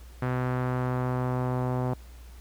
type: tone with low-pass filter sweep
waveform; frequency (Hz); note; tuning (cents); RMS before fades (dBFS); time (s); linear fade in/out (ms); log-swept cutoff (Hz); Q
sawtooth; 126.4; B2; +41; -28; 0.22-1.94; 5; 1600 to 880; 1.5
effects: added 60 Hz sine -44 dBFS peak until 2.4 s + pink hiss -56 dBFS RMS until 2.4 s